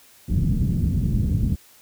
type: low-pass noise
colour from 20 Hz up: white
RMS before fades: -21 dBFS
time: 0.28-1.56 s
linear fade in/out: 10 ms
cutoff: 190 Hz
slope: 24 dB/octave
effects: white hiss -52 dBFS RMS until 1.81 s